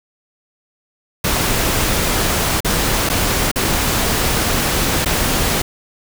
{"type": "noise with dropouts", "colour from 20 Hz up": "pink", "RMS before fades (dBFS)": -17, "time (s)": [1.24, 5.62], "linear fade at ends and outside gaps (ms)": 5, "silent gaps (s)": [[2.605, 2.646], [3.091, 3.097], [3.515, 3.558], [5.048, 5.058]], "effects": []}